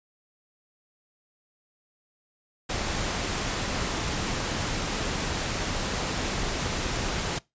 pink noise, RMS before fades -29 dBFS, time 2.69-7.39 s, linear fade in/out 10 ms, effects noise-tail reverb RT60 0.2 s tail -22 dB re dry + resampled to 16000 Hz

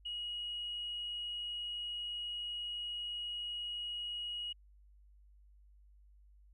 sine tone, 2897 Hz, F#7, 37 cents flat, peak -37 dBFS, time 0.05-4.53 s, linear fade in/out 10 ms, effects tanh soft clip ceiling -33 dBFS + added 50 Hz sine -59 dBFS peak until 6.53 s

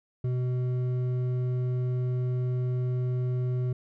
sine tone with hard clipping, 125.5 Hz, B2, 28 cents sharp, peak -27 dBFS, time 0.24-3.73 s, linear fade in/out 5 ms, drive 7 dB, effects none

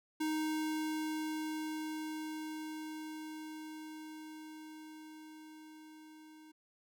square tone with level ramp, 311.1 Hz, D#4, in tune, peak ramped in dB -33 to -55 dBFS, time 0.2-6.52 s, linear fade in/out 10 ms, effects none

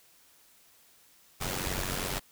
pink noise with amplitude modulation, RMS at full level -30 dBFS, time 1.4-2.2 s, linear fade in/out 20 ms, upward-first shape sine, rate 92.6 Hz, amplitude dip 70%, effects white hiss -61 dBFS RMS until 2.31 s

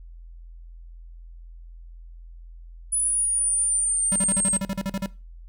sine exponential sweep, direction down, 9956 to 8372 Hz, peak -20 dBFS, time 2.92-4.58 s, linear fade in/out 10 ms
square tone bursts, 193.9 Hz, G3, 19 cents flat, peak -25 dBFS, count 12, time 4.12-5.059 s, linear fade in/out 0 ms, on 37 ms, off 45 ms
effects noise-tail reverb RT60 0.3 s tail -20 dB re dry + added 42 Hz sine -40 dBFS peak until 5.48 s

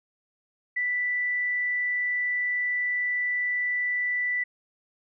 sine tone, 1975.5 Hz, B6, in tune, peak -24 dBFS, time 0.76-4.44 s, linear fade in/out 10 ms, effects none

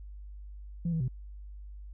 sine tone with pitch steps, 169.8 / 162.1 / 126.6 Hz, F3 / E3 / B2, -48 / -29 / +43 cents, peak -26 dBFS, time 0.85-1.081 s, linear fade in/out 5 ms, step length 77 ms, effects tanh soft clip ceiling -24 dBFS + added 50 Hz sine -42 dBFS peak until 1.93 s

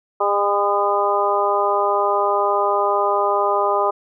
harmonic tone with a mistuned harmonic, 202.2 Hz, G#3, 46 cents flat, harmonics 2 / 3 / 4 / 5 / 6, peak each -22 / -22 / -22 / -22 / -22 dBFS, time 0.2-3.91 s, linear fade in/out 10 ms, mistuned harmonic 6, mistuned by +22 cents, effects none

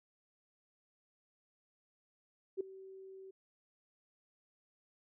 sine tone with ADSR envelope, 382.9 Hz, G4, 41 cents flat, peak -30 dBFS, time 2.57-3.31 s, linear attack 35 ms, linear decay 5 ms, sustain -19 dB, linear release 8 ms, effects none

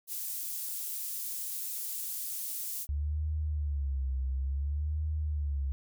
pink high-pass noise, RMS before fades -37 dBFS, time 0.07-2.87 s, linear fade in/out 50 ms, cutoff 11000 Hz, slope 12 dB/octave
sine tone with vibrato, 71 Hz, C#2, 42 cents sharp, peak -29 dBFS, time 2.89-5.72 s, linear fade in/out 0 ms, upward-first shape sine, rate 0.57 Hz, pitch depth 140 cents each way
effects none

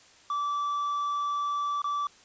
triangle tone with dropouts, 1160 Hz, D6, 22 cents flat, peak -25 dBFS, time 0.3-2.07 s, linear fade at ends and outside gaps 2 ms, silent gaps 1.819-1.842 s, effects white hiss -56 dBFS RMS until 2.24 s + resampled to 16000 Hz

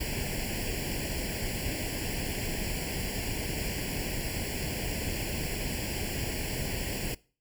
pink noise with comb filter, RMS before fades -33 dBFS, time 0-7.15 s, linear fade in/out 10 ms, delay 0.4 ms, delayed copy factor +1, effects noise-tail reverb RT60 0.4 s tail -22 dB re dry

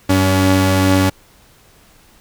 sawtooth tone pair together, 95.16 / 283.1 Hz, F#2 / C#4, +49 / +37 cents, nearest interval octave + perfect fifth, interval 1888 cents, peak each -10 dBFS, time 0.09-1.1 s, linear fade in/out 10 ms, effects pink hiss -49 dBFS RMS until 2.2 s

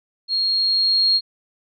sine tone with level ramp, 4263 Hz, C8, 32 cents sharp, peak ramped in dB -18 to -13 dBFS, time 0.28-1.21 s, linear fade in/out 50 ms, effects none

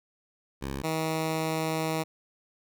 10% pulse tone pair in turn, 68.2 / 159.42 Hz, C#2 / D#3, -28 / +42 cents, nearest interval octave + minor third, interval 1470 cents, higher second, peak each -24 / -19 dBFS, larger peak second, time 0.61-0.83 / 0.83-2.04 s, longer second, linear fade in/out 20 ms, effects none

